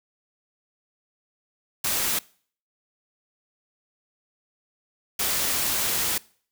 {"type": "noise bursts at uneven times", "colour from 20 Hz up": "white", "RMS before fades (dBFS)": -25, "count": 2, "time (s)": [[1.84, 2.19], [5.19, 6.18]], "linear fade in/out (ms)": 5, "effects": ["noise-tail reverb RT60 0.5 s tail -23 dB re dry"]}